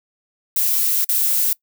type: noise with dropouts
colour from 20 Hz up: violet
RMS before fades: -18 dBFS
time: 0.56-1.53 s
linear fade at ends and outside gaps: 2 ms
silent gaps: 1.045-1.09 s
effects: noise-tail reverb RT60 0.1 s tail -23 dB re dry